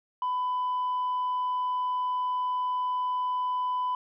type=tone; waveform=sine; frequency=1000 Hz; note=B5; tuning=21 cents sharp; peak=-24 dBFS; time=0.22-3.95 s; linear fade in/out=2 ms; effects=tanh soft clip ceiling -24 dBFS